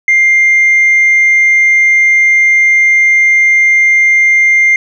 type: tone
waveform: sine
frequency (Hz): 2100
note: C7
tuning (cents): +6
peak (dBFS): -3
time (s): 0.08-4.76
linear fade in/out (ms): 2
effects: tanh soft clip ceiling -2 dBFS